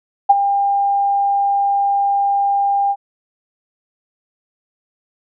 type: tone with ADSR envelope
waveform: sine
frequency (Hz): 800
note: G5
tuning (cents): +35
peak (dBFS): -3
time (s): 0.29-2.96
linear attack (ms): 13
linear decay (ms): 29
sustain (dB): -10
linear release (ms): 53
effects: none